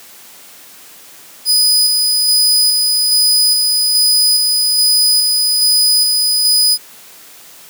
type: tone with tremolo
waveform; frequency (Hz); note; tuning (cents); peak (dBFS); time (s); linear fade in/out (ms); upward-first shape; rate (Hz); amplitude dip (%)
sawtooth; 4978; D#8; 0; -6; 1.45-6.78; 50; square; 1.2; 25
effects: white hiss -39 dBFS RMS until 7.69 s + high-pass 150 Hz 12 dB/octave